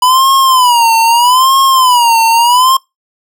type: tone with vibrato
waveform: square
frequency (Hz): 989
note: B5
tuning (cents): +2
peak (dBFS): -6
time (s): 0.02-2.77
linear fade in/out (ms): 5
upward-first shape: sine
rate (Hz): 0.79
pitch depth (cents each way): 150
effects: noise-tail reverb RT60 0.2 s tail -24 dB re dry